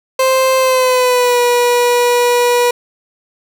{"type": "tone with pitch glide", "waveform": "30% pulse", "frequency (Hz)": [523.3, 485.4], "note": ["C5", "B4"], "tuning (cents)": [0, -30], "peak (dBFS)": -7, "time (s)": [0.19, 2.71], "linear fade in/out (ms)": 5, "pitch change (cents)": -130, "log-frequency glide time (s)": [0.58, 1.4], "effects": []}